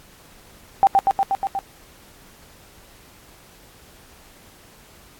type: tone with echo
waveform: sine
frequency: 784 Hz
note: G5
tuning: in tune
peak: -9 dBFS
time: 0.83-0.87 s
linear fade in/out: 0 ms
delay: 120 ms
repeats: 6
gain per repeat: -2 dB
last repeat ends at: 1.59 s
effects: pink hiss -49 dBFS RMS until 5.19 s + AAC 64 kbps